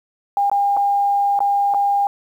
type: tone with dropouts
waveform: sine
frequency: 805 Hz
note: G5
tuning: 46 cents sharp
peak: -14 dBFS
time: 0.37-2.07 s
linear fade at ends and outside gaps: 1 ms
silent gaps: 0.498-0.515 / 0.767-0.771 / 1.391-1.404 / 1.739-1.745 s
effects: 8-bit